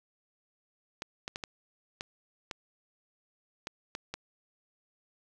clicks, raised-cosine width 0.2 ms, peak -19 dBFS, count 9, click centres 1.021 / 1.279 / 1.359 / 1.438 / 2.009 / 2.512 / 3.671 / 3.951 / 4.14 s, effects none

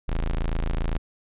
35% pulse tone, 27.5 Hz, A0, in tune, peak -21 dBFS, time 0.08-0.98 s, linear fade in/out 10 ms, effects resampled to 8000 Hz

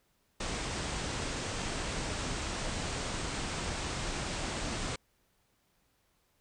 pink low-pass noise, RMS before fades -36 dBFS, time 0.4-4.96 s, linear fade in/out 5 ms, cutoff 8900 Hz, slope 96 dB/octave, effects pink hiss -73 dBFS RMS until 6.4 s

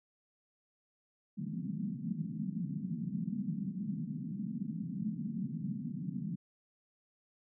white band-pass noise, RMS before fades -38 dBFS, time 1.37-6.36 s, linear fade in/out 20 ms, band 150 to 230 Hz, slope 48 dB/octave, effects none

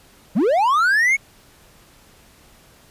triangle linear sweep, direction up, 156.2 to 2244 Hz, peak -12 dBFS, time 0.35-1.17 s, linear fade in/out 20 ms, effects pink hiss -51 dBFS RMS until 2.9 s + resampled to 32000 Hz

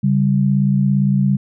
sine tone pair together, 138.9 / 196.43 Hz, C#3 / G3, +4 / +4 cents, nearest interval tritone, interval 600 cents, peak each -15 dBFS, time 0.03-1.37 s, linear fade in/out 10 ms, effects none

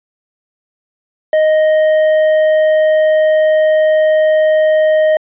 sine tone with tanh clipping, 622.3 Hz, D#5, in tune, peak -9 dBFS, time 1.33-5.17 s, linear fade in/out 2 ms, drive 7 dB, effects resampled to 8000 Hz

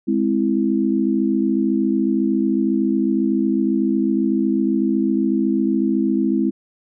sine chord, Ab augmented, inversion none, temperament equal, 207.7 / 261.6 / 329.6 Hz, Ab3 / C4 / E4, 0 / 0 / 0 cents, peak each -20 dBFS, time 0.07-6.51 s, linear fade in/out 20 ms, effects none

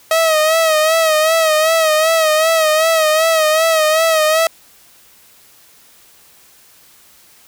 sawtooth tone with vibrato, 635 Hz, D#5, 35 cents sharp, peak -7 dBFS, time 0.11-4.47 s, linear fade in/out 2 ms, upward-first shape sine, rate 2.6 Hz, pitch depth 58 cents each way, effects white hiss -47 dBFS RMS until 7.47 s

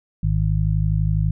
harmonic tone, 52.1 Hz, G#1, 6 cents sharp, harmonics 1 / 2 / 3, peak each -21 / -21 / -21 dBFS, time 0.23-1.31 s, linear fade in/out 5 ms, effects none

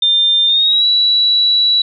sine tone with pitch glide, 3600 to 3926 Hz, A7 to B7, +39 to -11 cents, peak -9 dBFS, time 0.02-1.82 s, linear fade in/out 5 ms, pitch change +150 cents, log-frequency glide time 0.46-0.86 s, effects none

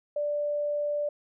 sine tone, 587.3 Hz, D5, in tune, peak -26 dBFS, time 0.16-1.09 s, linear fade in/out 5 ms, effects none

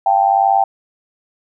sine tone with amplitude modulation, 784 Hz, G5, in tune, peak -6 dBFS, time 0.06-0.64 s, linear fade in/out 5 ms, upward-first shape sine, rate 101 Hz, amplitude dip 90%, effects none

